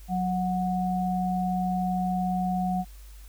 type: tone pair together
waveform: sine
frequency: 183.31 / 734 Hz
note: F#3 / F#5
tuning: -16 / -14 cents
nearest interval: 2 octaves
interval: 2402 cents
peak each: -26 / -28 dBFS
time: 0.08-2.85 s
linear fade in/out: 50 ms
effects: added 50 Hz sine -43 dBFS peak until 3.28 s + white hiss -56 dBFS RMS until 3.28 s